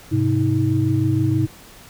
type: tone cluster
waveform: sine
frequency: 104.6 / 130.9 / 316.2 Hz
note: G#2 / C3 / D#4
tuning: +13 / +1 / +28 cents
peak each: -20 dBFS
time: 0.11-1.47 s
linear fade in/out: 20 ms
effects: pink hiss -44 dBFS RMS until 1.89 s